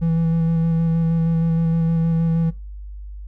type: tone with vibrato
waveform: triangle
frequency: 164.81 Hz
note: E3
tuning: in tune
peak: -14 dBFS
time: 0.01-2.51 s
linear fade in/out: 20 ms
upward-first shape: square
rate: 6.4 Hz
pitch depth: 12 cents each way
effects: noise-tail reverb RT60 0.3 s tail -22 dB re dry + added 50 Hz sine -31 dBFS peak until 3.27 s